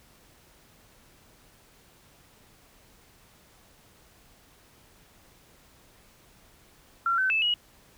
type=tone with pitch steps; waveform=sine; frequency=1367 / 1529 / 2625 / 2903 Hz; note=F6 / G6 / E7 / F#7; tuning=-37 / -44 / -8 / -34 cents; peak=-22 dBFS; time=7.06-7.54 s; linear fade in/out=2 ms; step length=120 ms; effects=pink hiss -58 dBFS RMS until 7.97 s